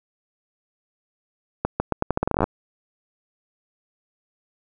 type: accelerating click train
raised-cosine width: 1 ms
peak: -6 dBFS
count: 16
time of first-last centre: 1.65-2.441 s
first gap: 150 ms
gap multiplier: 0.82
effects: none